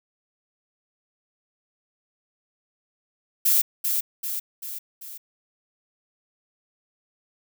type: noise with echo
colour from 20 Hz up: violet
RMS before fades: -19 dBFS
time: 3.45-3.62 s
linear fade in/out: 10 ms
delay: 390 ms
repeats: 4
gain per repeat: -5 dB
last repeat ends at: 5.18 s
effects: none